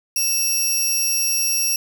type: tone pair together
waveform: 20% pulse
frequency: 2657 / 5630 Hz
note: E7 / F8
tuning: +13 / +13 cents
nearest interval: octave + minor second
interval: 1300 cents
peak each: -23 / -13 dBFS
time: 0.16-1.76 s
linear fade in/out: 2 ms
effects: none